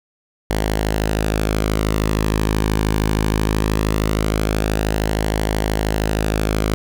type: tone with flanger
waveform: sawtooth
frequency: 53 Hz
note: G#1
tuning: 36 cents sharp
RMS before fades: -19 dBFS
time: 0.5-6.74 s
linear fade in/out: 0 ms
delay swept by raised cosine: 0.79 to 1.52 ms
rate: 0.2 Hz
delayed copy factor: -0.5
effects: none